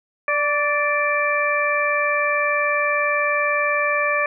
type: harmonic tone with a mistuned harmonic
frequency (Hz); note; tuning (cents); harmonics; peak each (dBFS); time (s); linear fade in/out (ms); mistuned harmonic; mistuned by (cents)
587.3; D5; 0; 1 / 2 / 3 / 4; -23 / -23 / -23 / -23; 0.28-4.26; 2; 2; -25
effects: none